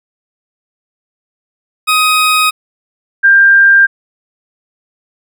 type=tone pair in turn; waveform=20% pulse / sine; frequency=1256 / 1592.1 Hz; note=D#6 / G6; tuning=+16 / +26 cents; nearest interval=major third; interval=410 cents; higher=second; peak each=-3 dBFS; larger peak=neither; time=1.87-2.51 / 3.23-3.87 s; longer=neither; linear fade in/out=20 ms; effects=none